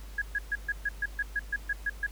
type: tone bursts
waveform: sine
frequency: 1661.2 Hz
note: G#6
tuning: in tune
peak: -26 dBFS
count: 12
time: 0.18-2.066 s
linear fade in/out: 5 ms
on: 38 ms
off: 130 ms
effects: added 50 Hz sine -41 dBFS peak until 2.11 s + pink hiss -53 dBFS RMS until 2.11 s